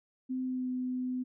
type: tone with pitch glide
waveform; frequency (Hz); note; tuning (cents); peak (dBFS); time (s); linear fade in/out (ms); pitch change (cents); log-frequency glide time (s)
sine; 257.2 to 253.2; C4 to B3; -30 to +43; -31; 0.29-1.24; 20; -27; 0.43-0.69
effects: none